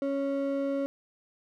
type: ring-modulated tone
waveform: triangle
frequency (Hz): 415.3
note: G#4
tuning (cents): 0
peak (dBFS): -22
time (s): 0.02-0.86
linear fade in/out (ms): 0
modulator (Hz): 139
effects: none